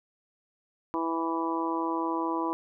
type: harmonic tone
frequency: 164.81 Hz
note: E3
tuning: in tune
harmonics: 2 / 3 / 4 / 5 / 6 / 7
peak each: -30 / -38 / -40 / -38 / -31 / -38 dBFS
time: 0.94-2.53 s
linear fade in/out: 0 ms
effects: none